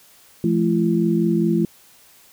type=tone cluster; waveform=sine; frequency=170.9 / 215.7 / 339.1 Hz; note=F3 / A3 / E4; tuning=-37 / -34 / +49 cents; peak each=-20 dBFS; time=0.44-1.65 s; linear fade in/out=2 ms; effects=white hiss -51 dBFS RMS until 2.32 s